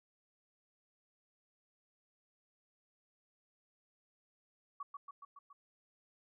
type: tone with echo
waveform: sine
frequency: 1132 Hz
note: C#6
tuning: 36 cents sharp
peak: -40 dBFS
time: 4.8-4.83 s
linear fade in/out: 5 ms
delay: 140 ms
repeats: 5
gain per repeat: -3 dB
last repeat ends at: 5.53 s
effects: none